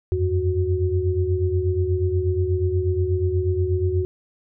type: tone cluster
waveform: sine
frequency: 86.4 / 94.7 / 368.7 Hz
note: F2 / F#2 / F#4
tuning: -18 / +41 / -6 cents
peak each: -22 / -24 / -23 dBFS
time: 0.12-4.05 s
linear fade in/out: 0 ms
effects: none